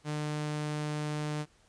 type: tone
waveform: sawtooth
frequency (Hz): 150.4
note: D3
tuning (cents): +42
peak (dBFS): -28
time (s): 0.04-1.46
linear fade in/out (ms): 50
effects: pink hiss -65 dBFS RMS until 1.68 s + resampled to 22050 Hz